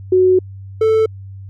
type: tone pair in turn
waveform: sine / triangle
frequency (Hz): 370 / 440.5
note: F#4 / A4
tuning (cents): 0 / +2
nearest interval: minor third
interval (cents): 302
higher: second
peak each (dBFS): -8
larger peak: neither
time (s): 0.12-0.39 / 0.81-1.06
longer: first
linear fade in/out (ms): 5
effects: added 97 Hz sine -30 dBFS peak until 1.49 s